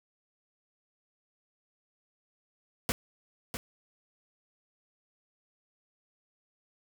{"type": "noise with echo", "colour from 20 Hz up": "pink", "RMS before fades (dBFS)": -29, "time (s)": [2.89, 2.92], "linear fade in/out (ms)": 0, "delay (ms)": 650, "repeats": 1, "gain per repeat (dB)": -8, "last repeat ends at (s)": 3.57, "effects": []}